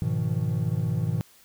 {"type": "chord", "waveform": "triangle", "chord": "F half-diminished seventh", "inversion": "first", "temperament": "equal with one note detuned", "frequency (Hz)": [103.83, 123.47, 157.83, 174.61], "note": ["Ab2", "Cb3", "Eb3", "F3"], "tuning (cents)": [0, 0, 25, 0], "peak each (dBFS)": [-27, -26, -26, -32], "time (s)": [0.02, 1.21], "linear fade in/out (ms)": 0, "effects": ["white hiss -56 dBFS RMS until 1.44 s"]}